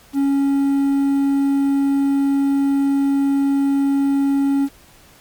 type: tone with quantisation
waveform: triangle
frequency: 277.2 Hz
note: C#4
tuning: in tune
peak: -12 dBFS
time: 0.13-4.69 s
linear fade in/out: 50 ms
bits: 7
effects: pink hiss -48 dBFS RMS until 5.2 s + MP3 96 kbps